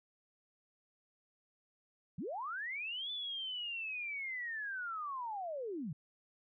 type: linear two-way sweep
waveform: sine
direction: up then down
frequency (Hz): 130.81 to 3509 to 130.81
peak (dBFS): -38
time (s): 2.18-5.93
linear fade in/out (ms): 5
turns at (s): 3.11
effects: none